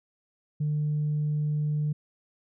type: tone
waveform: sine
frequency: 150 Hz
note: D3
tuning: 37 cents sharp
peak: -23 dBFS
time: 0.6-1.93 s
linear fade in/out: 10 ms
effects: tanh soft clip ceiling -21 dBFS